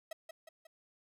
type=tone with echo; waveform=45% pulse; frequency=645 Hz; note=E5; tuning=38 cents flat; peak=-40 dBFS; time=0.11-0.13 s; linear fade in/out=5 ms; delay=180 ms; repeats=3; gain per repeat=-5 dB; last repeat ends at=0.67 s; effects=none